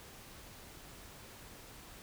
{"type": "silence", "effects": ["pink hiss -53 dBFS RMS until 2.02 s"]}